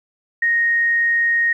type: tone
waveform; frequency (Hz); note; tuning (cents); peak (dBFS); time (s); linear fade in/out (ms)
sine; 1864.7; A#6; 0; -14; 0.42-1.53; 5
effects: 9-bit